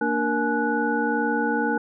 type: tone cluster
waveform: sine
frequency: 231.8 / 293.9 / 468.4 / 848 / 1475 Hz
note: A#3 / D4 / A#4 / G#5 / F#6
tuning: -10 / +1 / +8 / +36 / -6 cents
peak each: -27 dBFS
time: 0.01-1.78 s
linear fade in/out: 5 ms
effects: none